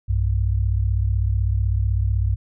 sine tone pair together, 62.06 / 98 Hz, B1 / G2, +9 / 0 cents, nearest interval minor sixth, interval 791 cents, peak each -20 / -20 dBFS, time 0.08-2.36 s, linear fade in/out 20 ms, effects none

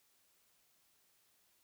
silence, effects white hiss -73 dBFS RMS until 1.63 s

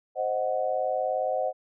sine chord, C diminished, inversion none, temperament equal, 523.3 / 622.3 / 740 Hz, C5 / Eb5 / Gb5, 0 / 0 / 0 cents, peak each -29 dBFS, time 0.15-1.53 s, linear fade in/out 50 ms, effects none

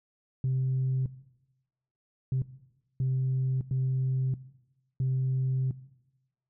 sine tone bursts at uneven times, 130.81 Hz, C3, in tune, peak -23 dBFS, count 5, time 0.44-1.06 / 2.32-2.42 / 3-3.61 / 3.71-4.34 / 5-5.71 s, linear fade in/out 2 ms, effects noise-tail reverb RT60 1.0 s tail -19 dB re dry + tanh soft clip ceiling -22 dBFS

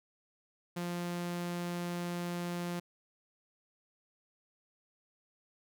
sawtooth tone, 174.61 Hz, F3, in tune, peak -31 dBFS, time 0.76-2.8 s, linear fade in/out 10 ms, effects none

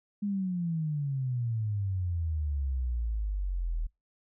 sine exponential sweep, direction down, 207.9 to 38.89 Hz, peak -28 dBFS, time 0.22-3.87 s, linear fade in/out 10 ms, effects noise-tail reverb RT60 0.2 s tail -25 dB re dry

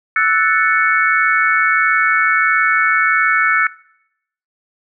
sine chord, F# minor seventh, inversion third, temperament equal, 1318.5 / 1480 / 1760 / 2217 Hz, E6 / F#6 / A6 / C#7, 0 / 0 / 0 / 0 cents, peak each -17 dBFS, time 0.16-3.67 s, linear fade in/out 2 ms, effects noise-tail reverb RT60 0.8 s tail -22 dB re dry

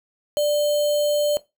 sine tone with sample-and-hold, 590 Hz, D5, 8 cents sharp, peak -17 dBFS, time 0.37-1.37 s, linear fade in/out 0 ms, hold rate 3675 Hz, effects noise-tail reverb RT60 0.2 s tail -18 dB re dry

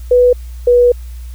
sine tone pair in turn, 493.7 / 487.2 Hz, B4 / B4, -1 / -24 cents, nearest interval unison, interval 23 cents, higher first, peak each -5 dBFS, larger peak neither, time 0.11-0.33 / 0.67-0.92 s, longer second, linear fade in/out 5 ms, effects added 60 Hz sine -25 dBFS peak until 1.34 s + white hiss -46 dBFS RMS until 1.34 s

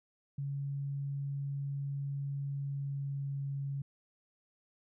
sine tone with pitch glide, 140 to 139.03 Hz, C#3 to C#3, +18 to +5 cents, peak -34 dBFS, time 0.38-3.82 s, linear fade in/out 5 ms, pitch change -13 cents, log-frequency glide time 2.49-3.43 s, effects none

